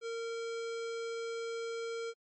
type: tone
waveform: square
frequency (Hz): 460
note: A#4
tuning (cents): -23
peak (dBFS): -37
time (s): 0.01-2.14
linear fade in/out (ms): 50
effects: MP3 32 kbps